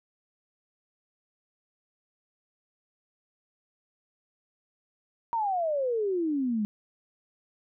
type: exponential sweep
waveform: sine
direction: down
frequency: 950 to 203.2 Hz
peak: -25 dBFS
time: 5.33-6.65 s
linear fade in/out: 0 ms
effects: none